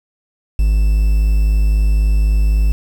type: tone with quantisation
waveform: triangle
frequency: 51.91 Hz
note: G#1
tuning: in tune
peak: -8 dBFS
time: 0.59-2.72 s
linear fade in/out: 0 ms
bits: 6
effects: none